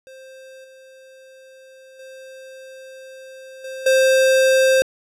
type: tone with level steps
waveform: square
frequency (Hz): 526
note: C5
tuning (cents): +9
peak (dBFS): -40 / -44 / -38 / -30 / -13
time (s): 0.07-4.82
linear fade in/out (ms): 0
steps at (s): 0.64 / 1.99 / 3.64 / 3.86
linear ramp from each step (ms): 5
effects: low-pass 11000 Hz 12 dB/octave